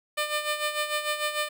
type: tone with tremolo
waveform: 10% pulse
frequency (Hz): 600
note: D5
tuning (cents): +37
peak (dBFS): -16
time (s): 0.17-1.49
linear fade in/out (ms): 10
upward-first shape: sine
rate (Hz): 6.7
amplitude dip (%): 65
effects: none